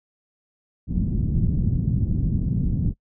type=low-pass noise; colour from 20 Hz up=white; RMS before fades=-22 dBFS; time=0.87-2.94 s; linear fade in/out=50 ms; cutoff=190 Hz; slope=24 dB/octave; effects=noise-tail reverb RT60 0.1 s tail -23 dB re dry